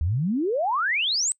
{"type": "exponential sweep", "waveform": "sine", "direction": "up", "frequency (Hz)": [72.8, 8330], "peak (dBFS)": -21, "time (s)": [0.01, 1.32], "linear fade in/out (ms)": 0, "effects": ["noise-tail reverb RT60 0.1 s tail -24 dB re dry"]}